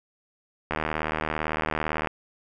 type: click train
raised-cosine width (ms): 0.5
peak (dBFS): -11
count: 107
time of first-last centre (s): 0.71-2.072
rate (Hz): 77.8
effects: none